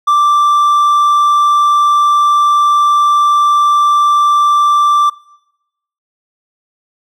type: tone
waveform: triangle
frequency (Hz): 1174.7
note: D6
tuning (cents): 0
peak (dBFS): -5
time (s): 0.07-5.1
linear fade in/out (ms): 10
effects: noise-tail reverb RT60 0.9 s tail -22 dB re dry